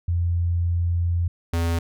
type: tone pair in turn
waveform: sine / square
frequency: 86.2 / 84.09 Hz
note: F2 / E2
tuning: -22 / +35 cents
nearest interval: unison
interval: 43 cents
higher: first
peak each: -19 / -21 dBFS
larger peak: first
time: 0.08-1.28 / 1.53-1.79 s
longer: first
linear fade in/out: 5 ms
effects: none